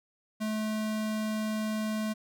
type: tone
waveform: square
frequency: 216 Hz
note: A3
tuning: 32 cents flat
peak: -30 dBFS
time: 0.4-2.14 s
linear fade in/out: 20 ms
effects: none